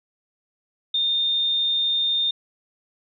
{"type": "tone", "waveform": "sine", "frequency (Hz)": 3636, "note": "A#7", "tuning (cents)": -44, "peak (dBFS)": -19, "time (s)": [0.94, 2.31], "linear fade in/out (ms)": 5, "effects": []}